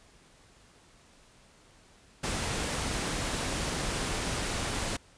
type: noise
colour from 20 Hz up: pink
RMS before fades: -32 dBFS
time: 2.23-4.97 s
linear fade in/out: 10 ms
effects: pink hiss -59 dBFS RMS until 5.17 s + resampled to 22050 Hz